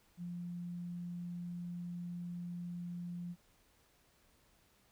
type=tone; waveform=sine; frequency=174.7 Hz; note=F3; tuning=1 cent sharp; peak=-40 dBFS; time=0.17-3.36 s; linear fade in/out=50 ms; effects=pink hiss -70 dBFS RMS until 4.91 s